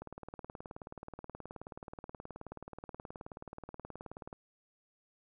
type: click train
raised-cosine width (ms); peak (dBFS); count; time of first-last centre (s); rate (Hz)
1; -30; 82; 0.02-4.329; 18.8
effects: none